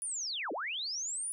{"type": "linear two-way sweep", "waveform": "sine", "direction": "down then up", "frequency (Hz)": [9956, 261.6, 9956], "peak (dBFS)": -34, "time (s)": [0.02, 1.32], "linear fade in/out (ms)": 0, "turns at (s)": 0.52, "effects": []}